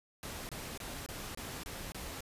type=noise bursts; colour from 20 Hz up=pink; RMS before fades=-43 dBFS; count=7; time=0.23-2.206 s; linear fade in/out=0 ms; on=260 ms; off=26 ms; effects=resampled to 32000 Hz